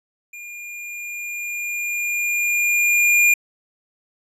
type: tone with level ramp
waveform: square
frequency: 2414 Hz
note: D7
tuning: 47 cents sharp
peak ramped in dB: -35 to -12 dBFS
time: 0.33-3.34 s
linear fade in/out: 5 ms
effects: resampled to 32000 Hz